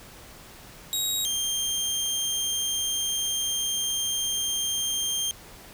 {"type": "tone pair in turn", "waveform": "20% pulse", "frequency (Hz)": [3800, 3184], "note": ["A#7", "G7"], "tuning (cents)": [33, 26], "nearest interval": "minor third", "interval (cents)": 307, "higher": "first", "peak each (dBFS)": [-19, -20], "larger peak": "first", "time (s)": [[0.93, 1.25], [1.25, 5.31]], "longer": "second", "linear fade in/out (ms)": 0, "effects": ["pink hiss -47 dBFS RMS until 5.73 s"]}